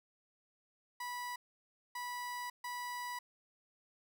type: tone bursts at uneven times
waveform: 30% pulse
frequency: 980 Hz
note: B5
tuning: 14 cents flat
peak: -37 dBFS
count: 3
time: 1-1.36 / 1.95-2.5 / 2.64-3.19 s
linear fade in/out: 5 ms
effects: none